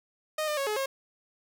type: tone with pitch steps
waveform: sawtooth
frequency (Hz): 619 / 602 / 551 / 424.5 / 540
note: D#5 / D5 / C#5 / G#4 / C#5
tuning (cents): -9 / +43 / -11 / +38 / -45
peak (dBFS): -24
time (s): 0.38-0.86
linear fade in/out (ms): 5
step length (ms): 96
effects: 11-bit